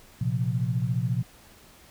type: chord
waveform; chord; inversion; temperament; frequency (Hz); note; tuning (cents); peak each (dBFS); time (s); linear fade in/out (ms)
sine; Bb suspended second; none; equal; 116.54 / 130.81 / 174.61; Bb2 / C3 / F3; 0 / 0 / 0; -27 / -27 / -31; 0.21-1.23; 5
effects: pink hiss -53 dBFS RMS until 1.9 s

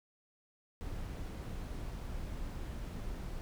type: noise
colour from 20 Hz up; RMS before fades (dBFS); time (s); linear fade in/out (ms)
brown; -41; 0.81-3.41; 0
effects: none

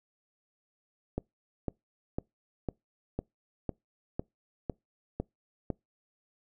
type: click train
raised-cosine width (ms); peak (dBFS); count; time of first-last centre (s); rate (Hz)
2; -18; 10; 1.18-5.703; 1.99
effects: noise-tail reverb RT60 0.2 s tail -26 dB re dry

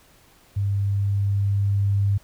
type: tone with level ramp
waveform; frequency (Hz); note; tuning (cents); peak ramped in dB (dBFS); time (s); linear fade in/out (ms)
sine; 99.9; G2; +33; -20 to -17; 0.56-2.18; 10
effects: pink hiss -55 dBFS RMS until 2.23 s

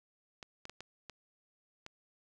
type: clicks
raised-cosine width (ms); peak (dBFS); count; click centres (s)
0.2; -28; 6; 0.428 / 0.654 / 0.696 / 0.806 / 1.097 / 1.864
effects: none

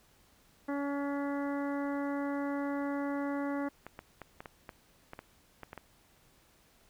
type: harmonic tone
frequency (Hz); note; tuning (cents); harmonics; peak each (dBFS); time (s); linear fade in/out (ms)
282.8; C#4; +35; 1 / 2 / 3 / 4 / 5 / 6 / 7; -33 / -39 / -43 / -45 / -47 / -49 / -50; 0.68-3.69; 10
type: clicks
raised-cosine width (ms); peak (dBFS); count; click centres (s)
0.5; -28; 11; 3.866 / 3.991 / 4.217 / 4.405 / 4.458 / 4.692 / 5.134 / 5.191 / 5.633 / 5.731 / 5.777
effects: pink hiss -65 dBFS RMS until 6.89 s

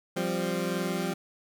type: chord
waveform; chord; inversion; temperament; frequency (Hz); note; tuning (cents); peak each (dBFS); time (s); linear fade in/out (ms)
20% pulse; F suspended second; none; equal; 174.61 / 196 / 261.6; F3 / G3 / C4; 0 / 0 / 0; -26 / -27 / -31; 0.16-1.14; 10
effects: none

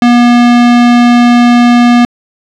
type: tone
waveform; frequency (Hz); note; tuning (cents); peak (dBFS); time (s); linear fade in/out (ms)
square; 240.8; B3; -44; -3; 0.02-2.05; 2
effects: low-pass 4000 Hz 12 dB/octave + 7-bit

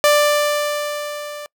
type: tone with level ramp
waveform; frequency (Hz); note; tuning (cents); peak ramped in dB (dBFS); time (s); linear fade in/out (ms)
sawtooth; 590; D5; +8; -6 to -26; 0.04-1.46; 0
effects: noise-tail reverb RT60 0.1 s tail -26 dB re dry

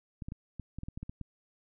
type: clicks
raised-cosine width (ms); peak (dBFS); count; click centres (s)
5; -27; 11; 0.222 / 0.285 / 0.321 / 0.597 / 0.786 / 0.834 / 0.885 / 0.975 / 1.03 / 1.095 / 1.213
effects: none

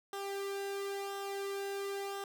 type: tone with flanger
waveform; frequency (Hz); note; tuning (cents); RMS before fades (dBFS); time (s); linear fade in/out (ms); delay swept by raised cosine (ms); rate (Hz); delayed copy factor
sawtooth; 396.4; G4; +19; -39; 0.13-2.24; 2; 0.43 to 1.63; 0.97; -0.65
effects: none

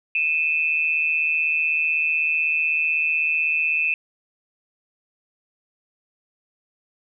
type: tone pair together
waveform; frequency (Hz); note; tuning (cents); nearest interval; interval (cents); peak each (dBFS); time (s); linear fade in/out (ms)
sine; 2478 / 2634; D#7 / E7; -8 / -2; minor second; 106; -22 / -21; 0.15-3.94; 2
effects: none

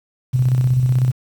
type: tone with tremolo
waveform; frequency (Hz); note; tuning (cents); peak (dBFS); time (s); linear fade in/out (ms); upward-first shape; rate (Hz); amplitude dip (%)
sine; 126.9; B2; +47; -11; 0.33-1.12; 20; square; 16; 40
effects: 7-bit

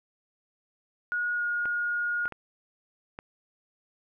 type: tone with pitch glide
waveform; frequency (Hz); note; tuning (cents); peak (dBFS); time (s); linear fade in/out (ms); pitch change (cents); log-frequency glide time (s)
sine; 1447 to 1432.9; F#6 to F6; -39 to +44; -26; 1.12-2.28; 0; -17; 1.35-1.43
type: clicks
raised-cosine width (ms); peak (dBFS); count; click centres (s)
0.5; -24; 4; 1.656 / 2.256 / 2.323 / 3.189
effects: none

